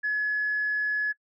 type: tone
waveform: sine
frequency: 1699 Hz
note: G#6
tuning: 39 cents sharp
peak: -23 dBFS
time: 0.03-1.13 s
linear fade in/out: 20 ms
effects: noise-tail reverb RT60 0.1 s tail -25 dB re dry + tanh soft clip ceiling -19 dBFS